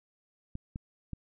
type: clicks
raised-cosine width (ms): 5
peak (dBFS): -25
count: 3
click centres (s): 0.554 / 0.759 / 1.133
effects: none